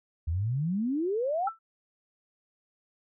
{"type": "exponential sweep", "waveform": "sine", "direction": "up", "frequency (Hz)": [76, 830.6], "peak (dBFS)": -26, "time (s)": [0.27, 1.49], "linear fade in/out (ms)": 10}
{"type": "tone with exponential decay", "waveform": "sine", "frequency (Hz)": 1330, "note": "E6", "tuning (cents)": 15, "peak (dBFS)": -27, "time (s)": [1.47, 1.59], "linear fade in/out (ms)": 5, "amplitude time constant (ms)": 25}
{"effects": []}